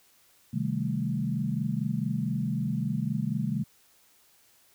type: chord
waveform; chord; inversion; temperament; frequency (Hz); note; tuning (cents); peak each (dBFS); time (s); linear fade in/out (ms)
sine; A half-diminished seventh; first; equal; 130.81 / 155.56 / 196 / 220; C3 / Eb3 / G3 / A3; 0 / 0 / 0 / 0; -32; 0.53-3.64; 10
effects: white hiss -62 dBFS RMS until 4.74 s